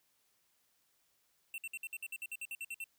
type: tone bursts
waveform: square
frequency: 2700 Hz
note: E7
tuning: 41 cents sharp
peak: -40 dBFS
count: 14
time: 1.54-2.841 s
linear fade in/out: 2 ms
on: 40 ms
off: 57 ms
effects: white hiss -75 dBFS RMS until 2.98 s